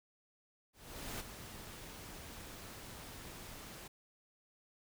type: noise with ADSR envelope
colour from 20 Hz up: pink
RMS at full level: -42 dBFS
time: 0.73-3.88 s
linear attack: 470 ms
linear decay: 16 ms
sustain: -8 dB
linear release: 8 ms
effects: none